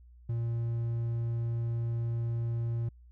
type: tone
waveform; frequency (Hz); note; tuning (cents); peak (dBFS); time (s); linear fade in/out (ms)
triangle; 116.54; A#2; 0; -27; 0.29-2.89; 5
effects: added 60 Hz sine -52 dBFS peak until 3.11 s